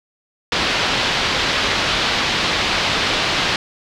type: low-pass noise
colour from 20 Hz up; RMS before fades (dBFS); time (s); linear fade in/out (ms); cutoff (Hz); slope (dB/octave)
white; -19; 0.52-3.56; 2; 4300; 24
effects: none